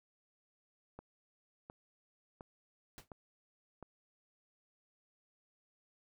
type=click train; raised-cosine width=1 ms; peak=-34 dBFS; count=5; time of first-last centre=0.99-3.827 s; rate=1.41 Hz
type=noise with exponential decay; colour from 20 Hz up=pink; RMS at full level=-48 dBFS; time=2.98-3.08 s; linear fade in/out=0 ms; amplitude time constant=21 ms
effects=none